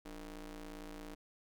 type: ring-modulated tone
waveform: sawtooth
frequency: 161.8 Hz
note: E3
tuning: 32 cents flat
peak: -39 dBFS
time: 0.05-1.15 s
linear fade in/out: 10 ms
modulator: 133 Hz
effects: none